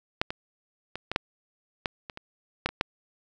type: clicks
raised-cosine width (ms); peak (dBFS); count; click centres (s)
0.3; -7 / -16 / -18 / -14 / -6 / -11 / -21 / -23 / -8 / -19 / -7; 11; 0.215 / 0.305 / 0.956 / 1.116 / 1.161 / 1.858 / 2.098 / 2.174 / 2.66 / 2.69 / 2.811
effects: none